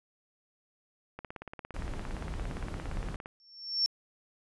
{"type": "click train", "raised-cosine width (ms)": 0.5, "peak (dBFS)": -26, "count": 37, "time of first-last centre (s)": [1.19, 3.259], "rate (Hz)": 17.4}
{"type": "noise", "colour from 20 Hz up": "brown", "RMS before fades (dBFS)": -37, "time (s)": [1.74, 3.16], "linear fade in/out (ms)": 2}
{"type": "tone with exponential growth", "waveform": "sine", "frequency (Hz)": 5440, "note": "F8", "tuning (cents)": -46, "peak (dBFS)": -22, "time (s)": [3.4, 3.86], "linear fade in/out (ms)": 0, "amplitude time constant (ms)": 100}
{"effects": ["resampled to 24000 Hz"]}